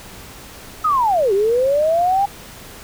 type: linear two-way sweep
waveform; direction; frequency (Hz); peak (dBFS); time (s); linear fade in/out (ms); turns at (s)
sine; down then up; 1300 to 380 to 813; -13; 0.84-2.26; 10; 1.33
effects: pink hiss -38 dBFS RMS until 2.83 s